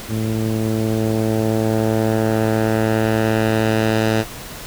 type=tone with low-pass filter sweep; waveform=10% pulse; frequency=110.4 Hz; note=A2; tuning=6 cents sharp; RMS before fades=-18 dBFS; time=0.08-4.25 s; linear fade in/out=50 ms; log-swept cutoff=250 to 5500 Hz; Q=0.71; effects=pink hiss -33 dBFS RMS until 4.66 s